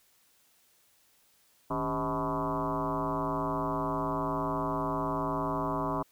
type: tone with frequency modulation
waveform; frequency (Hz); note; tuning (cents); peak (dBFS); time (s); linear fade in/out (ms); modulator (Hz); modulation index
sine; 641; E5; -49; -28; 1.7-6.03; 10; 121; 4.3
effects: white hiss -66 dBFS RMS until 6.11 s